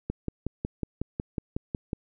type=click train; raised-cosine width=3 ms; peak=-16 dBFS; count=11; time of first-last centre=0.1-1.932 s; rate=5.46 Hz; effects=none